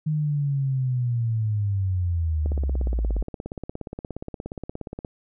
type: linear sweep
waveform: sine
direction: down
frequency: 155.56 to 48.69 Hz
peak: -21 dBFS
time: 0.06-3.23 s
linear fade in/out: 10 ms
type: click train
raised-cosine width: 2 ms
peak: -19 dBFS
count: 45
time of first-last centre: 2.46-5.048 s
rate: 17 Hz
effects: none